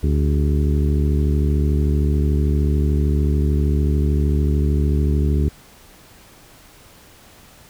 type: harmonic tone with a mistuned harmonic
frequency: 73.4 Hz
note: D2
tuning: in tune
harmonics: 1 / 2 / 3 / 4 / 5 / 6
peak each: -16 / -22 / -26 / -28 / -30 / -32 dBFS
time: 0.03-5.49 s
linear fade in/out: 5 ms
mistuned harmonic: 6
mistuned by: -88 cents
effects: pink hiss -47 dBFS RMS until 7.69 s